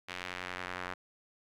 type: tone with band-pass filter sweep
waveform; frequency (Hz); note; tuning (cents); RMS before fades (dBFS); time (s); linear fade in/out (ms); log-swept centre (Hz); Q
sawtooth; 90.6; F#2; -36; -41; 0.08-0.94; 10; 2500 to 1500; 1.3
effects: none